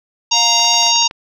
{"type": "harmonic tone", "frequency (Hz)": 932.3, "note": "A#5", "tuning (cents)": 0, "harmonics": [1, 3, 4, 5, 6, 7], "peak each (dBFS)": [-18, -18, -18, -18, -18, -18], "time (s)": [0.31, 1.08], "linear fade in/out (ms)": 10}
{"type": "tone with vibrato", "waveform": "square", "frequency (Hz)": 703, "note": "F5", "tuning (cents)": 11, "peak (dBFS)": -23, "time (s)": [0.32, 0.93], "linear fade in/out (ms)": 50, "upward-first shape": "sine", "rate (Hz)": 3.2, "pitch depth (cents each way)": 14}
{"type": "clicks", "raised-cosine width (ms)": 0.3, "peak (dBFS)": -17, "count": 8, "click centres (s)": [0.596, 0.646, 0.742, 0.827, 0.866, 0.959, 1.024, 1.111]}
{"effects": []}